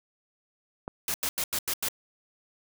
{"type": "click", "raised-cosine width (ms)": 1, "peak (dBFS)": -20, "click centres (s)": 0.879}
{"type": "noise bursts", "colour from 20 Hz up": "white", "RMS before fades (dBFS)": -29, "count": 6, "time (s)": [1.08, 1.886], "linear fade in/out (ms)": 2, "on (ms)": 61, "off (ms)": 88}
{"effects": []}